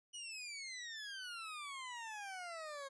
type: exponential sweep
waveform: 20% pulse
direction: down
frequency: 2960 to 538 Hz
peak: -40 dBFS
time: 0.13-2.89 s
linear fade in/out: 20 ms
effects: resampled to 22050 Hz